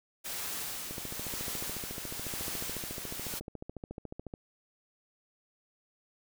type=noise with tremolo; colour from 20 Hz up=white; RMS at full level=-37 dBFS; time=0.24-3.4 s; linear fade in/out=20 ms; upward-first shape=sine; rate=0.99 Hz; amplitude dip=40%
type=click train; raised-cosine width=2 ms; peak=-27 dBFS; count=49; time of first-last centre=0.91-4.339 s; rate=14 Hz
effects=none